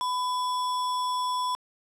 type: tone with sample-and-hold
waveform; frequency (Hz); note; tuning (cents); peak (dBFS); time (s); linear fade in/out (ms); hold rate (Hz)
sine; 1000; B5; +21; -25; 0.01-1.55; 0; 4410
effects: low-pass 8000 Hz 12 dB/octave